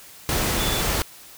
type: tone in noise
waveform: sine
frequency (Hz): 3470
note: A7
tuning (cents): -25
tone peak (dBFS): -29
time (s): 0.6-0.81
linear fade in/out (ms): 0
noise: pink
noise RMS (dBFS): -23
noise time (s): 0.29-1.02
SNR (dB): -9
effects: white hiss -45 dBFS RMS until 1.37 s